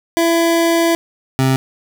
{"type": "tone pair in turn", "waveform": "25% pulse", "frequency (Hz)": [334.5, 132.25], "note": ["E4", "C3"], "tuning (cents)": [25, 19], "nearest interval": "octave + major third", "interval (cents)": 1606, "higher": "first", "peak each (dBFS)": -8, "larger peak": "neither", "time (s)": [[0.17, 0.95], [1.39, 1.56]], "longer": "first", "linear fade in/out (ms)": 0, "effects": []}